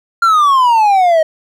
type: exponential sweep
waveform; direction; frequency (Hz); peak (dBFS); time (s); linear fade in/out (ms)
triangle; down; 1396.9 to 622.3; -5; 0.22-1.23; 5
effects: none